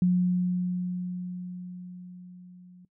sine tone with level ramp, 180 Hz, F#3, 47 cents flat, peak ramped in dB -18 to -48 dBFS, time 0.02-2.85 s, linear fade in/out 2 ms, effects noise-tail reverb RT60 0.1 s tail -19 dB re dry

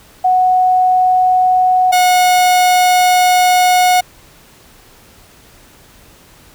sine / 45% pulse tone pair in turn, 738 / 727.8 Hz, F#5 / F#5, -5 / -29 cents, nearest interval unison, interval 24 cents, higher first, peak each -8 dBFS, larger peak neither, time 0.24-1.92 / 1.92-4.01 s, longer second, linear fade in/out 10 ms, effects pink hiss -44 dBFS RMS until 6.54 s

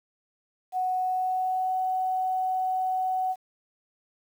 sine tone with pitch glide, 740 to 747.3 Hz, F#5 to F#5, 0 to +17 cents, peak -24 dBFS, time 0.72-3.36 s, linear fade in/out 50 ms, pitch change +17 cents, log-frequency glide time 0.97-1.74 s, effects 9-bit

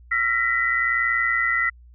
sine tone cluster, 1365 / 1875 / 1996 Hz, F6 / A#6 / B6, -40 / +10 / +18 cents, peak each -25 / -25 / -21 dBFS, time 0.11-1.7 s, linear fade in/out 10 ms, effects added 60 Hz sine -45 dBFS peak until 1.94 s

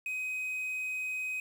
triangle tone with quantisation, 2518 Hz, D#7, 20 cents sharp, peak -31 dBFS, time 0.06-1.4 s, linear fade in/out 2 ms, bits 9, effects none

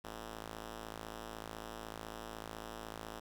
5% pulse ring-modulated tone, 110 Hz, A2, in tune, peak -30 dBFS, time 0.04-3.2 s, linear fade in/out 10 ms, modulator 138 Hz, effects 12-bit

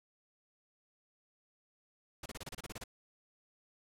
pink noise bursts, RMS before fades -44 dBFS, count 11, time 2.23-2.839 s, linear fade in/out 5 ms, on 29 ms, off 29 ms, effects low-pass 12000 Hz 12 dB/octave

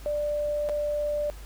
sine tone with dropouts, 591 Hz, D5, 11 cents sharp, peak -25 dBFS, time 0.06-1.3 s, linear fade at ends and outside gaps 0 ms, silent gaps 0.689-0.695 s, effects added 50 Hz sine -40 dBFS peak until 1.45 s + pink hiss -50 dBFS RMS until 1.45 s

